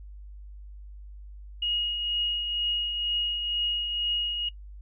sine tone with tremolo, 2879 Hz, F#7, 48 cents flat, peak -23 dBFS, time 1.62-4.49 s, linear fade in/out 5 ms, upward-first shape triangle, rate 2.1 Hz, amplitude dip 45%, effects noise-tail reverb RT60 0.1 s tail -21 dB re dry + added 50 Hz sine -41 dBFS peak until 4.81 s

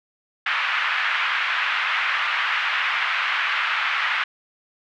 pink band-pass noise, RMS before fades -23 dBFS, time 0.46-4.24 s, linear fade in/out 5 ms, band 1200 to 2800 Hz, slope 24 dB/octave, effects none

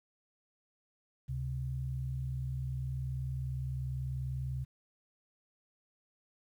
sine tone pair together, 70.2 / 130.39 Hz, C#2 / C3, +22 / -6 cents, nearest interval major seventh, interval 1072 cents, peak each -39 / -35 dBFS, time 1.28-4.65 s, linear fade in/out 20 ms, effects 11-bit

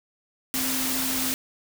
sine tone in noise, 260.8 Hz, C4, 5 cents flat, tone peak -31 dBFS, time 0.54-1.34 s, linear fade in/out 0 ms, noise white, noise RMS -27 dBFS, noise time 0.54-1.34 s, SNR -7 dB, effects none

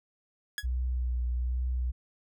sawtooth tone with exponential decay, 1674 Hz, G#6, 13 cents sharp, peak -24 dBFS, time 0.58-0.66 s, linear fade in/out 1 ms, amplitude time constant 16 ms
sine tone with vibrato, 61.7 Hz, B1, 1 cent flat, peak -27 dBFS, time 0.63-1.92 s, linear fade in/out 20 ms, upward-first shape triangle, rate 1.2 Hz, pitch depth 32 cents each way
effects none

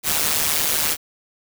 white noise with amplitude modulation, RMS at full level -17 dBFS, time 0.03-0.97 s, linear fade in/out 50 ms, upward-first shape sine, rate 152 Hz, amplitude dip 80%, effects none

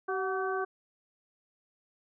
harmonic tone with a mistuned harmonic, 382.3 Hz, G4, 43 cents flat, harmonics 1 / 2 / 3 / 4, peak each -32 / -36 / -36 / -37 dBFS, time 0.08-0.65 s, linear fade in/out 10 ms, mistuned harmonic 2, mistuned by -55 cents, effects none

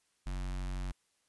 square tone with notch filter, 46.25 Hz, F#1, in tune, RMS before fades -37 dBFS, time 0.26-0.92 s, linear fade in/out 10 ms, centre 460 Hz, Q 1.4, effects white hiss -75 dBFS RMS until 1.28 s + resampled to 24000 Hz

